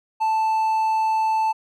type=tone; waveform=triangle; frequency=880 Hz; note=A5; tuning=in tune; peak=-16 dBFS; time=0.2-1.53 s; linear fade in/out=20 ms; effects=none